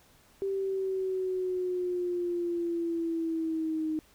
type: linear sweep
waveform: sine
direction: down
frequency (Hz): 392 to 311.1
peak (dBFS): -28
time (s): 0.42-3.99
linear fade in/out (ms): 0
effects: pink hiss -61 dBFS RMS until 4.14 s